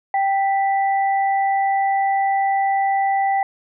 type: tone pair together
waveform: sine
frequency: 784 / 1975.6 Hz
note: G5 / B6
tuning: 0 / 0 cents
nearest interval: octave + major third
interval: 1600 cents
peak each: -16 / -27 dBFS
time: 0.14-3.43 s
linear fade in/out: 2 ms
effects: none